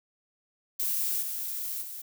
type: noise with level steps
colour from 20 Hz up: violet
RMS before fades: -29 / -34 / -40 dBFS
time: 0.79-2.02 s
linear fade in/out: 10 ms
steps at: 1.21 / 1.81 s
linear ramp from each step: 20 ms
effects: none